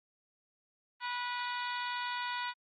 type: harmonic tone with a mistuned harmonic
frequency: 489.1 Hz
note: B4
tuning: 17 cents flat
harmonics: 2 / 3 / 4 / 5 / 6 / 7 / 8 / 9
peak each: -37 / -41 / -43 / -45 / -47 / -48 / -49 / -50 dBFS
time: 1-2.54 s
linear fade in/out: 50 ms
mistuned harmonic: 8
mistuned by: -78 cents
effects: Opus 24 kbps